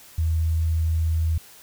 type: tone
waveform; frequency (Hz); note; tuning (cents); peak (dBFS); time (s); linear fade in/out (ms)
sine; 80.9; E2; -32; -19; 0.18-1.38; 5
effects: white hiss -48 dBFS RMS until 1.62 s